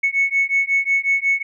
sine beating tone pair, 2206 / 2211.5 Hz, C#7 / C#7, -9 / -5 cents, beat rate 5.5 Hz, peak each -18 dBFS, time 0.03-1.43 s, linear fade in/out 10 ms, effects tanh soft clip ceiling -9 dBFS

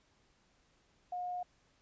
sine tone, 718 Hz, F5, 48 cents sharp, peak -36 dBFS, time 1.12-1.43 s, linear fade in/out 5 ms, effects pink hiss -71 dBFS RMS until 1.81 s + resampled to 16000 Hz

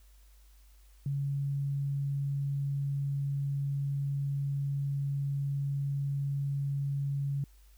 sine tone, 140.1 Hz, C#3, 19 cents sharp, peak -29 dBFS, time 1.06-7.44 s, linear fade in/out 2 ms, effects added 50 Hz sine -55 dBFS peak until 7.77 s + white hiss -67 dBFS RMS until 7.77 s

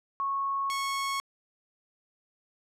sine / sawtooth tone pair in turn, 1100 / 1100 Hz, C#6 / C#6, -14 / -14 cents, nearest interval unison, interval 0 cents, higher neither, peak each -27 / -25 dBFS, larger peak second, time 0.2-0.7 / 0.7-1.2 s, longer neither, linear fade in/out 0 ms, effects low-pass 11000 Hz 12 dB/octave

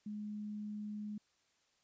sine tone, 209.7 Hz, G#3, 17 cents sharp, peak -40 dBFS, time 0.06-1.18 s, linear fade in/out 5 ms, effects white hiss -75 dBFS RMS until 1.83 s + resampled to 16000 Hz

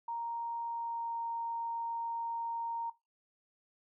sine tone with pitch glide, 932.3 to 926.9 Hz, A#5 to A#5, 0 to -10 cents, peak -35 dBFS, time 0.08-2.9 s, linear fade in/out 5 ms, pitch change -10 cents, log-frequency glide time 0.64-1.21 s, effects noise-tail reverb RT60 0.2 s tail -17 dB re dry

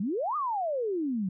sine exponential two-way sweep, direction up then down, 177.9 to 1252 to 177.9 Hz, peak -27 dBFS, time 0-1.29 s, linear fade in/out 5 ms, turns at 0.36 s, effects none

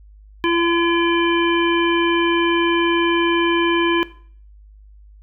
harmonic tone, 339.6 Hz, F4, 48 cents flat, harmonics 1 / 3 / 5 / 7 / 9, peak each -17 / -22 / -24 / -25 / -27 dBFS, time 0.44-4.03 s, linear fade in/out 0 ms, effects noise-tail reverb RT60 0.5 s tail -17 dB re dry + added 51 Hz sine -42 dBFS peak until 5.22 s

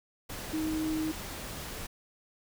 sine tone in noise, 313.7 Hz, D#4, 14 cents sharp, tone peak -29 dBFS, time 0.53-1.12 s, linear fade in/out 10 ms, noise pink, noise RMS -40 dBFS, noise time 0.29-1.87 s, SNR +8 dB, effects none

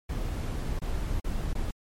brown noise with dropouts, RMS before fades -30 dBFS, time 0.09-1.71 s, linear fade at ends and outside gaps 5 ms, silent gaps 0.792-0.817 / 1.201-1.243 / 1.533-1.551 s, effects MP3 64 kbps

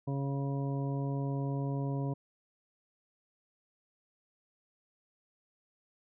harmonic tone, 138.59 Hz, C#3, in tune, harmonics 1 / 2 / 3 / 4 / 5 / 7, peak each -32 / -38 / -43 / -45 / -47 / -47 dBFS, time 0.07-2.14 s, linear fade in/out 10 ms, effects none

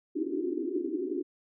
white band-pass noise, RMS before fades -32 dBFS, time 0.15-1.23 s, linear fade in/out 20 ms, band 270 to 390 Hz, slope 96 dB/octave, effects none

